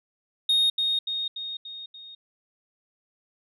sine tone with echo, 3714 Hz, A#7, 7 cents flat, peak -16 dBFS, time 0.49-0.7 s, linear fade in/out 5 ms, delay 290 ms, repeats 5, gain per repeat -5 dB, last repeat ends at 2.15 s, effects tanh soft clip ceiling -17 dBFS

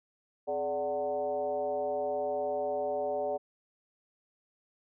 sine tone with frequency modulation, 583 Hz, D5, 13 cents flat, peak -29 dBFS, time 0.47-3.38 s, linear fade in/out 20 ms, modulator 161 Hz, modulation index 1.1, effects none

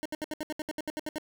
25% pulse tone bursts, 306.8 Hz, D#4, 24 cents flat, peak -28 dBFS, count 13, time 0.03-1.183 s, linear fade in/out 0 ms, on 25 ms, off 69 ms, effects none

